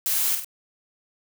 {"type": "noise with echo", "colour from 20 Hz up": "blue", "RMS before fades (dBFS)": -24, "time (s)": [0.06, 0.35], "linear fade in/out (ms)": 0, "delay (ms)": 48, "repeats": 2, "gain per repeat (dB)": -6, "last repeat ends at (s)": 0.446, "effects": []}